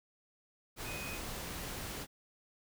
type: tone in noise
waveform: sine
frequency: 2502 Hz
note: D#7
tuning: 9 cents sharp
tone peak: -44 dBFS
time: 0.84-1.2 s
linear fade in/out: 50 ms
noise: pink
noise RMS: -42 dBFS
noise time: 0.76-2.07 s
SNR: -5 dB
effects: none